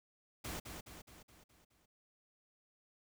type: noise with echo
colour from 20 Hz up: pink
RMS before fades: -43 dBFS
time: 0.44-0.6 s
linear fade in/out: 10 ms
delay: 210 ms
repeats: 6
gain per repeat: -5 dB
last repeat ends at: 1.86 s
effects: none